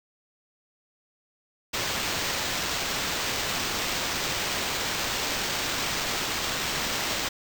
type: noise with sample-and-hold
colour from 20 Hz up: violet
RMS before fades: -29 dBFS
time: 1.73-7.29 s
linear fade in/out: 10 ms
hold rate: 11025 Hz
effects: none